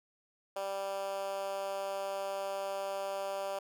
10% pulse tone with high-pass filter, 196 Hz, G3, in tune, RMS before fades -37 dBFS, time 0.56-3.59 s, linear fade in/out 5 ms, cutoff 580 Hz, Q 3.2, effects none

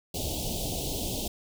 pink band-stop noise, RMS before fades -32 dBFS, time 0.14-1.28 s, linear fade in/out 5 ms, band 780 to 2900 Hz, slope 48 dB/octave, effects none

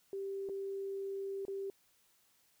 sine tone with dropouts, 392 Hz, G4, in tune, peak -37 dBFS, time 0.13-1.7 s, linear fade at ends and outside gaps 1 ms, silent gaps 0.489-0.495 / 1.452-1.481 s, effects white hiss -71 dBFS RMS until 2.6 s

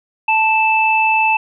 sine tone pair together, 880 / 2637 Hz, A5 / E7, 0 / 0 cents, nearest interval octave + perfect fifth, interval 1900 cents, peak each -14 dBFS, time 0.28-1.37 s, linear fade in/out 5 ms, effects none

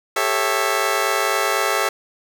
15% pulse chord, A dominant seventh, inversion third, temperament just, 396 / 440 / 550 / 660 Hz, G4 / A4 / C#5 / E5, +18 / 0 / -14 / +2 cents, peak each -18 dBFS, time 0.16-1.89 s, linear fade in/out 5 ms, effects none

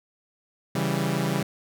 sawtooth chord, C# diminished, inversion none, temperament equal, 138.59 / 164.81 / 196 Hz, C#3 / E3 / G3, 0 / 0 / 0 cents, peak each -24 dBFS, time 0.75-1.43 s, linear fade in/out 5 ms, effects none

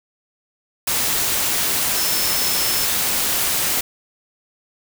sine tone in noise, 5274 Hz, E8, in tune, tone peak -25 dBFS, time 1.96-2.85 s, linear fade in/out 5 ms, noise white, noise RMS -20 dBFS, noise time 0.87-3.81 s, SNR -8 dB, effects none

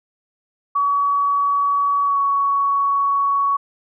sine tone with pitch glide, 1133 to 1118.7 Hz, C#6 to C#6, +37 to +15 cents, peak -15 dBFS, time 0.75-3.57 s, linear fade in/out 10 ms, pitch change -22 cents, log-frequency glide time 2.04-2.18 s, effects none

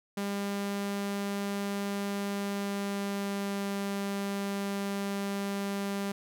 sawtooth tone with pitch glide, 200.5 to 199.12 Hz, G3 to G3, +39 to +27 cents, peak -27 dBFS, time 0.17-6.12 s, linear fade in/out 5 ms, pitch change -12 cents, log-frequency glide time 2.36-3.72 s, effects none

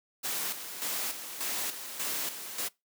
white noise with tremolo, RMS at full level -33 dBFS, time 0.23-2.69 s, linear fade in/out 20 ms, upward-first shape square, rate 1.7 Hz, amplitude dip 60%, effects noise-tail reverb RT60 0.2 s tail -23 dB re dry + high-pass 200 Hz 12 dB/octave

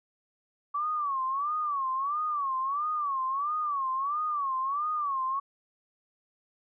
sine tone with vibrato, 1136 Hz, C#6, 42 cents sharp, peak -27 dBFS, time 0.74-5.4 s, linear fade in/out 10 ms, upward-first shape sine, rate 1.5 Hz, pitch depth 150 cents each way, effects none

